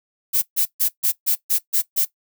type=noise bursts; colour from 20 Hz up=violet; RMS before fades=-18 dBFS; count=8; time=0.33-2.054 s; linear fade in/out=20 ms; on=93 ms; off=140 ms; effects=noise-tail reverb RT60 0.1 s tail -17 dB re dry